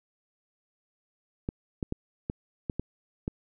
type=clicks; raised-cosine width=3 ms; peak=-17 dBFS; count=7; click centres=1.489 / 1.828 / 1.924 / 2.299 / 2.698 / 2.796 / 3.279 s; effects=none